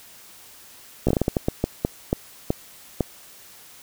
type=slowing click train; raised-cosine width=2 ms; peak=-6 dBFS; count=14; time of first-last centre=1.07-3.007 s; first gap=15 ms; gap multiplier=1.34; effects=white hiss -47 dBFS RMS until 3.82 s